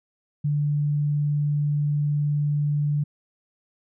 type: tone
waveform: sine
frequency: 146.83 Hz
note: D3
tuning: in tune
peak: -20 dBFS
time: 0.44-3.04 s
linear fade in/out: 10 ms
effects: none